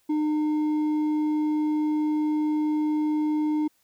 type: tone with hard clipping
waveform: sine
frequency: 304.1 Hz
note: D#4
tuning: 40 cents flat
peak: -23 dBFS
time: 0.09-3.68 s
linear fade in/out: 10 ms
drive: 4 dB
effects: white hiss -67 dBFS RMS until 3.83 s